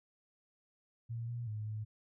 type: tone with pitch steps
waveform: sine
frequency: 116 / 119.1 / 107 / 107.8 Hz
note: A#2 / A#2 / A2 / A2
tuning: -8 / +38 / -48 / -35 cents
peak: -37 dBFS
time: 1.09-1.85 s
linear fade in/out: 20 ms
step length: 190 ms
effects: none